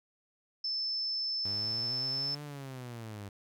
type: tone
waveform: sine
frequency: 5274 Hz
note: E8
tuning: in tune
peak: -31 dBFS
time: 0.64-2.35 s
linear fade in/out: 5 ms
type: linear two-way sweep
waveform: sawtooth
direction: up then down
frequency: 97.8 to 148.6 to 97.8 Hz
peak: -37 dBFS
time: 1.45-3.29 s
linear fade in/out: 5 ms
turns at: 2.43 s
effects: none